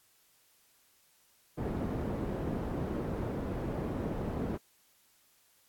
white low-pass noise, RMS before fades -35 dBFS, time 1.57-4.58 s, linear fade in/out 20 ms, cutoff 370 Hz, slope 12 dB/octave, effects white hiss -67 dBFS RMS until 5.68 s + AAC 64 kbps

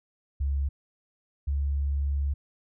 sine tone pair in turn, 69.5 / 70.39 Hz, C#2 / C#2, +5 / +27 cents, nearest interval unison, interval 22 cents, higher second, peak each -24 dBFS, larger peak neither, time 0.4-0.69 / 1.47-2.34 s, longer second, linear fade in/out 10 ms, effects none

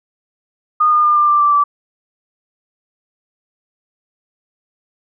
sine tone with pitch steps, 1226 / 1214.7 / 1203.5 / 1192.5 / 1181.5 / 1170.6 / 1159.9 Hz, D#6 / D#6 / D6 / D6 / D6 / D6 / D6, -26 / -42 / +42 / +26 / +10 / -6 / -22 cents, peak -9 dBFS, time 0.8-1.64 s, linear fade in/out 10 ms, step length 120 ms, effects none

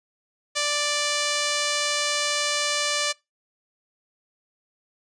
5% pulse tone, 587.3 Hz, D5, in tune, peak -11 dBFS, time 0.55-3.13 s, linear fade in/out 20 ms, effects noise-tail reverb RT60 0.2 s tail -22 dB re dry + resampled to 22050 Hz

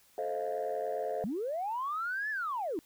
sine chord, F dominant seventh, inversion first, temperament just, 436.5 / 523.8 / 628.6 / 698.5 Hz, A4 / C5 / Eb5 / F5, -14 / +2 / +18 / 0 cents, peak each -36 dBFS, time 0.18-1.24 s, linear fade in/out 2 ms
sine linear two-way sweep, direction up then down, 175.2 to 1770 to 282.9 Hz, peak -31 dBFS, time 1.24-2.79 s, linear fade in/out 0 ms, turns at 2.3 s
effects tanh soft clip ceiling -26 dBFS + white hiss -64 dBFS RMS until 2.85 s

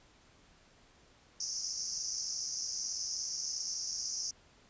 pink band-pass noise, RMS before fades -38 dBFS, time 1.4-4.31 s, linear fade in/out 5 ms, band 5100 to 6400 Hz, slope 96 dB/octave, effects pink hiss -63 dBFS RMS until 4.69 s + resampled to 16000 Hz

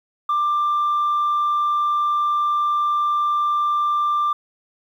sine tone, 1185 Hz, D6, 15 cents sharp, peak -15 dBFS, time 0.29-4.33 s, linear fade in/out 5 ms, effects tanh soft clip ceiling -15 dBFS + 9-bit

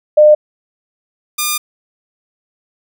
sine / 5% pulse tone pair in turn, 604 / 1208 Hz, D5 / D6, +48 / +48 cents, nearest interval octave, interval 1200 cents, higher second, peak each -3 dBFS, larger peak neither, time 0.17-0.35 / 1.38-1.58 s, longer second, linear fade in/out 10 ms, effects none

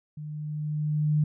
sine tone with level ramp, 151.1 Hz, D3, 50 cents sharp, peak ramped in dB -35 to -19 dBFS, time 0.17-1.24 s, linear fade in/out 5 ms, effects none

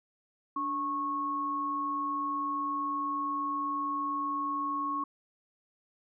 sine tone pair together, 290.8 / 1097.9 Hz, D4 / C#6, -17 / -17 cents, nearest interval octave + major seventh, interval 2300 cents, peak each -38 / -30 dBFS, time 0.56-5.04 s, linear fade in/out 5 ms, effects none

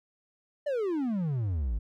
triangle exponential sweep, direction down, 608 to 49.71 Hz, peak -25 dBFS, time 0.66-1.79 s, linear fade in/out 10 ms, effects none

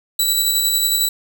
15% pulse tone with tremolo, 3946 Hz, B7, 2 cents flat, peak -7 dBFS, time 0.19-1.09 s, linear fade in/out 5 ms, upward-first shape square, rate 11 Hz, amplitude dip 25%, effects none

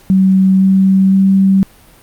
sine tone with pitch steps, 190 / 191.54 / 193.1 Hz, F#3 / G3 / G3, +46 / -40 / -26 cents, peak -6 dBFS, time 0.1-1.63 s, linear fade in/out 0 ms, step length 510 ms, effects pink hiss -44 dBFS RMS until 2.02 s + Opus 48 kbps

